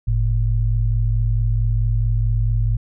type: tone pair together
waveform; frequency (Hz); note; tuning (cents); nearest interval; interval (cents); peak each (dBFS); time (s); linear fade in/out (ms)
sine; 46.84 / 111.4; F#1 / A2; +22 / +22; octave + minor third; 1500; -18; 0.07-2.77; 10
effects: none

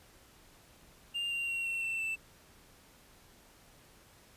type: tone with pitch steps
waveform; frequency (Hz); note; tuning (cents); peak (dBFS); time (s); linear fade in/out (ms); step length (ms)
triangle; 2800 / 2771 / 2742 / 2714 / 2686 / 2658; F7 / F7 / F7 / E7 / E7 / E7; +4 / -14 / -32 / +50 / +32 / +14; -31; 1.14-2.16; 20; 170
effects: pink hiss -60 dBFS RMS until 4.36 s + resampled to 32000 Hz

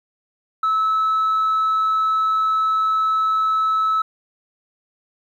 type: tone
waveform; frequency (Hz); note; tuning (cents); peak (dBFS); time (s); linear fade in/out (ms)
sine; 1301; E6; -23; -14; 0.63-4.02; 5
effects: tanh soft clip ceiling -14 dBFS + 9-bit

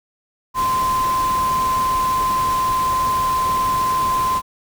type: tone in noise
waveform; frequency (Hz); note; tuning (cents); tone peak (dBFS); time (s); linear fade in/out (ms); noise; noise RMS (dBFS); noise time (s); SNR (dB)
sine; 1035; C6; -19; -16; 0.54-4.42; 50; pink; -29; 0.54-4.42; +10
effects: none

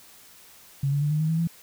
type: tone with pitch steps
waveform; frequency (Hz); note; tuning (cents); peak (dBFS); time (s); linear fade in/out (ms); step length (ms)
sine; 138.59 / 142.98 / 147.51 / 152.18 / 157.01 / 161.98 / 167.11; C#3 / D3 / D3 / D#3 / D#3 / E3 / E3; 0 / -46 / +8 / -38 / +16 / -30 / +24; -21; 0.83-1.474; 5; 92
effects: white hiss -51 dBFS RMS until 1.62 s

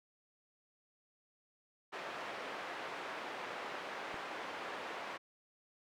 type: band-pass noise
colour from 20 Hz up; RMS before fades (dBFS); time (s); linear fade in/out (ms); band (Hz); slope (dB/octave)
pink; -44; 1.92-5.18; 20; 510 to 2300; 12
type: click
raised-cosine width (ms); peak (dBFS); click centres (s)
1; -31; 4.143
effects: none

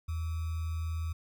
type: tone with sample-and-hold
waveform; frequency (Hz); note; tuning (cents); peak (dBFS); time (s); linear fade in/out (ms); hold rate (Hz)
sine; 81.4; E2; -21; -31; 0.08-1.13; 10; 1225
effects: none

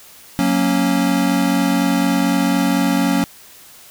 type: chord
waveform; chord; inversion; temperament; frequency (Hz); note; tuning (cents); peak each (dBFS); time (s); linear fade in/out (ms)
square; F# major; none; equal with one note detuned; 183.51 / 233.1 / 277.2; F#3 / A#3 / C#4; -14 / 0 / 0; -20 / -21 / -18; 0.39-3.24; 0
effects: white hiss -43 dBFS RMS until 3.9 s

